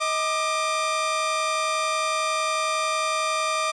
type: tone pair together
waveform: sawtooth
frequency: 632 / 1193 Hz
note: D#5 / D6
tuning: +27 / +27 cents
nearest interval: major seventh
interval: 1100 cents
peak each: -24 / -20 dBFS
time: 0-3.72 s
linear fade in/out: 20 ms
effects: resampled to 22050 Hz